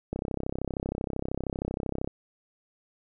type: click train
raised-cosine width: 2 ms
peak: -17 dBFS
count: 65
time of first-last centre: 0.13-2.075 s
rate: 32.9 Hz
effects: none